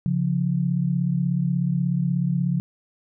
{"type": "tone pair together", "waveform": "sine", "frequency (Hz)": [138.9, 175.43], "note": ["C#3", "F3"], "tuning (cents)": [4, 8], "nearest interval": "major third", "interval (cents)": 404, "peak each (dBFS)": [-23, -22], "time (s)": [0.06, 2.6], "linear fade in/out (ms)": 0, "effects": []}